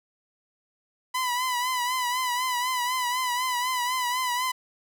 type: tone with vibrato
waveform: sawtooth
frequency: 999 Hz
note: B5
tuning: 20 cents sharp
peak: -21 dBFS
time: 1.14-4.52 s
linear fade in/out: 10 ms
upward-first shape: triangle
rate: 4 Hz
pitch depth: 68 cents each way
effects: none